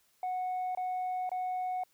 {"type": "tone bursts", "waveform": "sine", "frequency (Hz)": 736, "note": "F#5", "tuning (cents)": -9, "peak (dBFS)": -29, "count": 3, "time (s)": [0.23, 1.836], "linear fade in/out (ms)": 2, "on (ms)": 520, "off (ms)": 23, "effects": ["tanh soft clip ceiling -30 dBFS", "white hiss -70 dBFS RMS until 1.93 s"]}